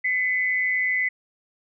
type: tone pair together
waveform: sine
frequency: 2012 / 2200 Hz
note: B6 / C#7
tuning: +32 / -14 cents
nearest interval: major second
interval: 154 cents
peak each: -21 / -28 dBFS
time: 0.04-1.09 s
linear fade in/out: 10 ms
effects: none